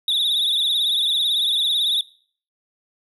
triangle tone with vibrato, 3637 Hz, A#7, 43 cents flat, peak -16 dBFS, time 0.08-2.01 s, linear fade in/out 2 ms, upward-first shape triangle, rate 18 Hz, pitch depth 120 cents each way, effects noise-tail reverb RT60 0.5 s tail -21 dB re dry

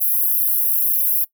pink high-pass noise, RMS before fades -18 dBFS, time 0-1.25 s, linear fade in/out 20 ms, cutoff 11000 Hz, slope 96 dB/octave, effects noise-tail reverb RT60 0.1 s tail -19 dB re dry

